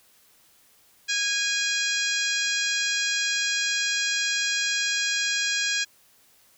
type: harmonic tone with a mistuned harmonic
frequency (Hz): 822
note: G#5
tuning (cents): -18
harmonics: 2 / 3 / 4 / 5 / 6 / 7 / 8 / 9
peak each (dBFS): -28 / -30 / -31 / -32 / -33 / -33 / -34 / -35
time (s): 1.08-5.85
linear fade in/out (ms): 20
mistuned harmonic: 7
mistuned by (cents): -16
effects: white hiss -59 dBFS RMS until 6.57 s